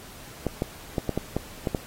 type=clicks; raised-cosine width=2 ms; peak=-11 dBFS; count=8; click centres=0.467 / 0.621 / 0.982 / 1.093 / 1.176 / 1.366 / 1.672 / 1.748 s; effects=pink hiss -45 dBFS RMS until 1.86 s + AAC 48 kbps